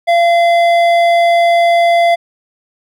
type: tone with hard clipping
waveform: sine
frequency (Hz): 685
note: F5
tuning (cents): -34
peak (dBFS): -9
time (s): 0.07-2.16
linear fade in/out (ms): 20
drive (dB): 10
effects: none